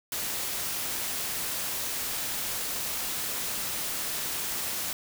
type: noise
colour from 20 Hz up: white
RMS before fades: -32 dBFS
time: 0.12-4.93 s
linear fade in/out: 2 ms
effects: none